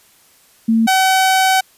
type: tone pair in turn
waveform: sine / sawtooth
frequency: 225.6 / 758.8 Hz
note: A3 / F#5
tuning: +44 / +43 cents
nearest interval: octave + major sixth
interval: 2099 cents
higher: second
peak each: -10 / -7 dBFS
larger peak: second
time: 0.68-0.87 / 0.87-1.61 s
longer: second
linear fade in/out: 10 ms
effects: white hiss -51 dBFS RMS until 1.77 s + resampled to 32000 Hz